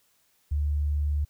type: tone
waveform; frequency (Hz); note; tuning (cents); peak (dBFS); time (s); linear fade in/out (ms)
sine; 73.42; D2; 0; -23; 0.51-1.25; 10
effects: white hiss -67 dBFS RMS until 1.29 s